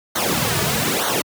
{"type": "noise with flanger", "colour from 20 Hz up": "pink", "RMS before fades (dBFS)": -20, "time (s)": [0.15, 1.22], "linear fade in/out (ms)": 10, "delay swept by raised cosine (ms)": [0.39, 3.79], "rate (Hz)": 1.1, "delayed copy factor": -0.75, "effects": ["high-pass 100 Hz 12 dB/octave"]}